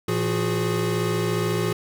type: tone cluster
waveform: square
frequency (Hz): 113.4 / 170.8 / 362.6 / 416.8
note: A#2 / F3 / F#4 / G#4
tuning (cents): -47 / -38 / -35 / +6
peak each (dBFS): -28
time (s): 0.08-1.73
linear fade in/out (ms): 5
effects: none